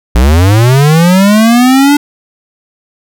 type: linear sweep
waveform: square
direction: up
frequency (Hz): 55.1 to 293.7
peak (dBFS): -4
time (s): 0.15-1.97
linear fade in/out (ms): 5
effects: none